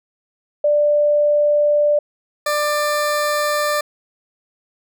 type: tone pair in turn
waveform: sine / 20% pulse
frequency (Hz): 590 / 593.4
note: D5 / D5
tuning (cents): +8 / +18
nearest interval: unison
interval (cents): 10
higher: second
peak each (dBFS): -12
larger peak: neither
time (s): 0.64-1.99 / 2.46-3.81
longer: neither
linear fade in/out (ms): 5
effects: none